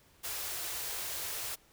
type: band-stop noise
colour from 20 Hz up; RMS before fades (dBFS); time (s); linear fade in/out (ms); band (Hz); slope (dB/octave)
white; -38; 0.23-1.56; 20; 140 to 320; 48
effects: pink hiss -64 dBFS RMS until 1.72 s